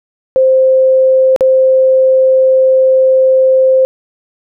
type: tone with dropouts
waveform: sine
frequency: 523.3 Hz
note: C5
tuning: in tune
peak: -5 dBFS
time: 0.36-3.85 s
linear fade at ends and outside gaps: 0 ms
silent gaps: 1.362-1.408 s
effects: none